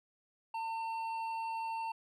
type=tone with hard clipping; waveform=sine; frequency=903 Hz; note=A5; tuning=45 cents sharp; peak=-37 dBFS; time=0.54-1.92 s; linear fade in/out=5 ms; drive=7 dB; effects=none